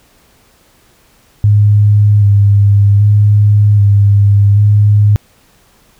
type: tone with vibrato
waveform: sine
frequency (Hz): 102.5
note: G#2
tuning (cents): -22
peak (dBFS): -4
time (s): 1.44-5.16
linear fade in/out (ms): 0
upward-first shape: square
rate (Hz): 0.64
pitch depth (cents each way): 22
effects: pink hiss -49 dBFS RMS until 5.99 s